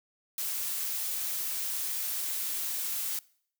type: noise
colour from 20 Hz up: blue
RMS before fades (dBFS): -33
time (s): 0.38-3.19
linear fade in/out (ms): 2
effects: noise-tail reverb RT60 0.6 s tail -23 dB re dry